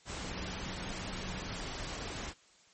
sine tone in noise, 185 Hz, F#3, in tune, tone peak -46 dBFS, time 0.18-1.58 s, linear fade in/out 50 ms, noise pink, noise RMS -40 dBFS, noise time 0.05-2.34 s, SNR -9 dB, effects white hiss -63 dBFS RMS until 2.73 s + MP3 32 kbps

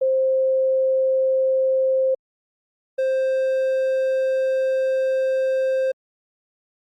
sine / triangle tone pair in turn, 526 / 526 Hz, C5 / C5, +9 / +9 cents, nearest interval unison, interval 0 cents, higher neither, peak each -16 dBFS, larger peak neither, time 0.01-2.15 / 2.98-5.92 s, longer second, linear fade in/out 10 ms, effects Opus 32 kbps

